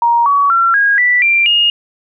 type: tone with pitch steps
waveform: sine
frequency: 940 / 1130.8 / 1360.4 / 1636.6 / 1968.9 / 2369 / 2850 Hz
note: A#5 / C#6 / F6 / G#6 / B6 / D7 / F7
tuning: +14 / +34 / -46 / -26 / -6 / +14 / +34 cents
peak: -8 dBFS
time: 0.02-1.7 s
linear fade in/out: 2 ms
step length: 240 ms
effects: none